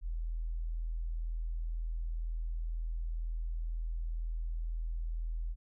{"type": "tone", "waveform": "sine", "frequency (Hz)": 41.02, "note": "E1", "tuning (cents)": -8, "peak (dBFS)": -33, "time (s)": [0.01, 5.56], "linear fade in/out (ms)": 50, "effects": []}